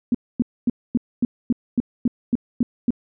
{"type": "tone bursts", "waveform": "sine", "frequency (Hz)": 240, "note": "B3", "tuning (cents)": -49, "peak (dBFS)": -14, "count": 11, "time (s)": [0.12, 2.906], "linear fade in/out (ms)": 2, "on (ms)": 26, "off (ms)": 250, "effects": []}